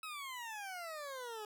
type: exponential sweep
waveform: 20% pulse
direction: down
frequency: 1300 to 415.3 Hz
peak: -38 dBFS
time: 0.03-1.45 s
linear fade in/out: 2 ms
effects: none